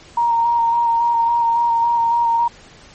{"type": "tone with vibrato", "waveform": "sine", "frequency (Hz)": 934, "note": "A#5", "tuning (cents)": 3, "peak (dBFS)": -13, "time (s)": [0.17, 2.48], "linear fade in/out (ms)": 5, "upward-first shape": "square", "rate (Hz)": 3.6, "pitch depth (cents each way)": 15, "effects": ["pink hiss -44 dBFS RMS until 2.94 s", "MP3 32 kbps"]}